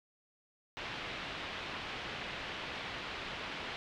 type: low-pass noise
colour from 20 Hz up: white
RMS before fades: -42 dBFS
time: 0.77-3.76 s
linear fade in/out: 0 ms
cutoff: 3400 Hz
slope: 24 dB/octave
effects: none